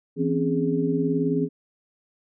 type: tone cluster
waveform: sine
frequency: 165.3 / 256.7 / 275.6 / 415.7 Hz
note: E3 / C4 / C#4 / G#4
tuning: +5 / -33 / -10 / +2 cents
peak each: -26 dBFS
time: 0.16-1.49 s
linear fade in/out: 50 ms
effects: none